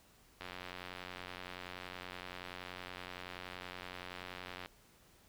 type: click train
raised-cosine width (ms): 0.3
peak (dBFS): -28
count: 386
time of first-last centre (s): 0.41-4.659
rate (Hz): 90.6
effects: pink hiss -65 dBFS RMS until 5.28 s